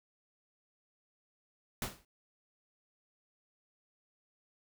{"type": "noise with exponential decay", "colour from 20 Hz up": "pink", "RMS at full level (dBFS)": -33, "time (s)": [1.82, 2.05], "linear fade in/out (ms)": 2, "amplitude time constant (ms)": 48, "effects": []}